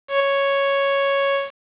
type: tone with ADSR envelope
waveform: sawtooth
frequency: 554.4 Hz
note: C#5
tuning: in tune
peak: -9 dBFS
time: 0.08-1.51 s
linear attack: 120 ms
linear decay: 6 ms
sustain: -4 dB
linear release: 160 ms
effects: resampled to 8000 Hz + 7-bit